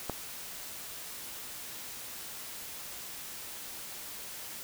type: click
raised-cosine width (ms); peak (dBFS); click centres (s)
1; -18; 0.097
effects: white hiss -43 dBFS RMS until 4.63 s